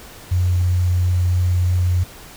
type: tone with quantisation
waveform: sine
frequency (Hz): 89.7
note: F2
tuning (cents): +47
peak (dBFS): -14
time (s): 0.31-2.04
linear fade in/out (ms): 10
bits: 7
effects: pink hiss -40 dBFS RMS until 2.36 s